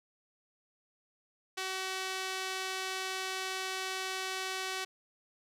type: tone with band-pass filter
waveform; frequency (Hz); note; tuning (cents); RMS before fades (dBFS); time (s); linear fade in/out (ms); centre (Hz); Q
sawtooth; 377.9; F#4; +37; -37; 1.57-4.85; 10; 3700; 0.6
effects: none